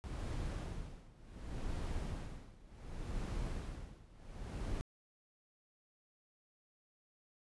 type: noise with tremolo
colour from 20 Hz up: brown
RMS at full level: -39 dBFS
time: 0.04-4.81 s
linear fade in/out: 0 ms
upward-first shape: sine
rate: 0.68 Hz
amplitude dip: 90%
effects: resampled to 24000 Hz